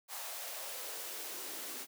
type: noise with high-pass filter sweep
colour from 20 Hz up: white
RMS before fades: -43 dBFS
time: 0.08-1.87 s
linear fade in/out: 50 ms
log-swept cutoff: 770 to 270 Hz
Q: 2.5
effects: none